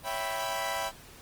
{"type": "chord", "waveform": "sawtooth", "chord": "C# half-diminished seventh", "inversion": "none", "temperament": "equal", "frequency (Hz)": [554.4, 659.3, 784, 987.8], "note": ["C#5", "E5", "G5", "B5"], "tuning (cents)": [0, 0, 0, 0], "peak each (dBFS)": [-36, -32, -32, -31], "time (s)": [0.03, 0.92], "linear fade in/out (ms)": 50, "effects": ["pink hiss -51 dBFS RMS until 1.21 s", "Opus 32 kbps"]}